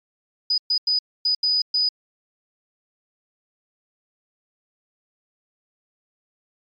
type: tone bursts at uneven times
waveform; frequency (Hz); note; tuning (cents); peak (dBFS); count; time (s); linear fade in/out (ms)
sine; 4971; D#8; -2; -17; 6; 0.5-0.58 / 0.7-0.78 / 0.87-0.99 / 1.25-1.35 / 1.43-1.62 / 1.74-1.89; 5
effects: MP3 64 kbps